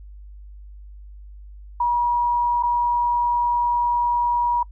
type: tone with dropouts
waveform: sine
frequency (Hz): 960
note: B5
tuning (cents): -49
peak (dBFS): -17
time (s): 1.8-4.63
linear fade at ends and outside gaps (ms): 5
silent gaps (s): 2.627-2.633
effects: noise-tail reverb RT60 0.1 s tail -26 dB re dry + added 50 Hz sine -38 dBFS peak until 4.71 s